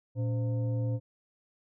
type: tone with frequency modulation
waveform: sine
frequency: 115.7 Hz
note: A#2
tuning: 13 cents flat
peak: -27 dBFS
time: 0.15-1 s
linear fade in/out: 50 ms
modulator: 400 Hz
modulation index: 0.48
effects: none